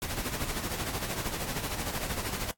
pink noise with tremolo, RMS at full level -32 dBFS, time 0.02-2.51 s, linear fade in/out 0 ms, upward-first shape sine, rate 13 Hz, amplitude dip 55%, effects noise-tail reverb RT60 0.1 s tail -18 dB re dry + AAC 64 kbps

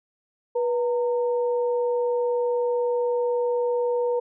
sine tone pair together, 486.3 / 918 Hz, B4 / A#5, -27 / -27 cents, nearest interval major seventh, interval 1100 cents, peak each -21 / -32 dBFS, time 0.55-4.2 s, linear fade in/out 10 ms, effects none

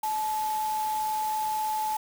sine tone in noise, 863 Hz, A5, 34 cents flat, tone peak -26 dBFS, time 0.03-1.97 s, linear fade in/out 5 ms, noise white, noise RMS -40 dBFS, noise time 0.03-1.97 s, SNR +11 dB, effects none

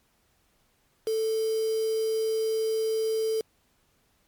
sine tone with quantisation, 442.2 Hz, A4, 9 cents sharp, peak -24 dBFS, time 1.07-3.41 s, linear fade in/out 2 ms, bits 6, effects pink hiss -68 dBFS RMS until 4.27 s + MP3 96 kbps

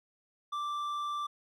sine tone with hard clipping, 1174.7 Hz, D6, in tune, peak -34 dBFS, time 0.52-1.27 s, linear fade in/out 10 ms, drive 6 dB, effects none

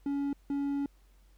triangle tone pair in turn, 281.6 / 281.6 Hz, C#4 / C#4, +27 / +27 cents, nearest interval unison, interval 0 cents, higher neither, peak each -27 dBFS, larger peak neither, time 0.06-0.33 / 0.5-0.86 s, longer second, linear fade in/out 2 ms, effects added 47 Hz sine -58 dBFS peak until 1.37 s + pink hiss -70 dBFS RMS until 1.37 s

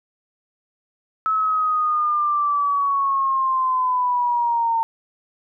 sine linear sweep, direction down, 1300 to 906 Hz, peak -17 dBFS, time 1.26-4.83 s, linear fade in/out 0 ms, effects none

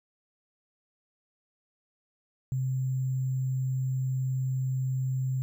sine tone with sample-and-hold, 130.81 Hz, C3, in tune, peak -26 dBFS, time 2.52-5.42 s, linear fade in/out 0 ms, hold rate 7350 Hz, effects none

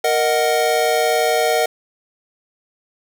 square chord, D# minor, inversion second, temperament equal, 466.2 / 622.3 / 740 Hz, A#4 / D#5 / F#5, 0 / 0 / 0 cents, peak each -20 dBFS, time 0.04-1.66 s, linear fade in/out 5 ms, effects none

